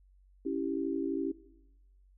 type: chord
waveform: sine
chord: C# diminished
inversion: none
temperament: equal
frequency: 277.2 / 329.6 / 392 Hz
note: C#4 / E4 / G4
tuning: 0 / 0 / 0 cents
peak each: -34 / -35 / -36 dBFS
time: 0.45-1.32 s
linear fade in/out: 10 ms
effects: noise-tail reverb RT60 0.9 s tail -18 dB re dry + added 47 Hz sine -59 dBFS peak until 2.17 s